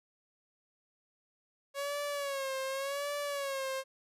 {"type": "tone with vibrato", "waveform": "sawtooth", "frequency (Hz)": 554.4, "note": "C#5", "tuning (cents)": 0, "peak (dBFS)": -30, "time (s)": [1.74, 3.84], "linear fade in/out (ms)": 50, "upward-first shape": "sine", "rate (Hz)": 0.88, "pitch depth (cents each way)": 77, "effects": ["resampled to 32000 Hz"]}